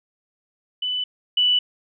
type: tone pair in turn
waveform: sine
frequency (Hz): 2992 / 2968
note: F#7 / F#7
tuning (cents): +19 / +5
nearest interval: unison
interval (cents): 14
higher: first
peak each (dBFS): -22 / -15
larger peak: second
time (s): 0.82-1.04 / 1.37-1.59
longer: neither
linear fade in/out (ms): 5
effects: none